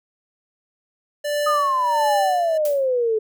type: tone with tremolo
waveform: square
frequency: 587.3 Hz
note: D5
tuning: in tune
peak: -20 dBFS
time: 1.24-2.58 s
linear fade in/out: 10 ms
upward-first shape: sine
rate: 1.4 Hz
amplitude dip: 80%
type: exponential sweep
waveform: sine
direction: down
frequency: 1253 to 428 Hz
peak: -17 dBFS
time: 1.46-3.19 s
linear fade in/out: 10 ms
type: noise with exponential decay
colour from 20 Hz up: blue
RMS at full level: -29 dBFS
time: 2.65-2.88 s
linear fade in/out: 2 ms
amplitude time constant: 48 ms
effects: none